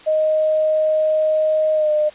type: tone with pitch glide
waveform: sine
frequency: 622.3 to 606 Hz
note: D#5 to D#5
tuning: 0 to -46 cents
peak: -14 dBFS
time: 0.06-2.1 s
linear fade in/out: 20 ms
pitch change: -46 cents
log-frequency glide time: 1.74-1.91 s
effects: white hiss -43 dBFS RMS until 2.14 s + resampled to 8000 Hz